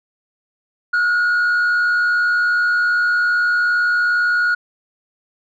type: tone with frequency modulation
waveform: sine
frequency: 1441 Hz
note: F#6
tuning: 46 cents flat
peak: -11 dBFS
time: 0.93-4.55 s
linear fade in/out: 10 ms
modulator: 79.7 Hz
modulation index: 0.46
effects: tanh soft clip ceiling -13 dBFS